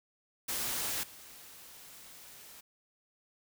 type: noise with level steps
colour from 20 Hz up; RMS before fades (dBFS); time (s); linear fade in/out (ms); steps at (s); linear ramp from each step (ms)
white; -35 / -52; 0.48-2.61; 10; 1.03; 5
effects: none